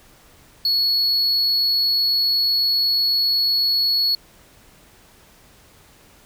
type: tone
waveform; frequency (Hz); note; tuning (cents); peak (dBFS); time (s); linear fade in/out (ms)
triangle; 4374; C#8; -24; -15; 0.65-4.15; 2
effects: pink hiss -51 dBFS RMS until 6.25 s